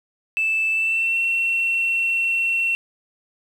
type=tone with pitch glide; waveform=sine; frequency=2637 to 2714 Hz; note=E7 to E7; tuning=0 to +50 cents; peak=-17 dBFS; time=0.37-2.75 s; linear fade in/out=0 ms; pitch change=+50 cents; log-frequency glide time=0.71-1.19 s; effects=tanh soft clip ceiling -14 dBFS + 8-bit